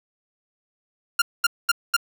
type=tone bursts; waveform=sawtooth; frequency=1396.9 Hz; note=F6; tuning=in tune; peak=-12 dBFS; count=4; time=1.19-1.966 s; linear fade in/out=5 ms; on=29 ms; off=220 ms; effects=none